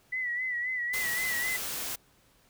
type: tone with vibrato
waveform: sine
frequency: 1975.5 Hz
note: B6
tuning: in tune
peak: -29 dBFS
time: 0.12-1.57 s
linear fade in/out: 10 ms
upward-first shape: sine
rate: 3.8 Hz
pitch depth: 62 cents each way
type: noise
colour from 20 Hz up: white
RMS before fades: -35 dBFS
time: 0.93-1.96 s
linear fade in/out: 10 ms
effects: pink hiss -64 dBFS RMS until 2.49 s